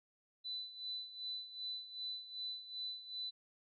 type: tone with tremolo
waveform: sine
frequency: 3996 Hz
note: B7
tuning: 20 cents sharp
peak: -39 dBFS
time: 0.44-3.31 s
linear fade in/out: 20 ms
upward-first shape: sine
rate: 2.6 Hz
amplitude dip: 75%
effects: none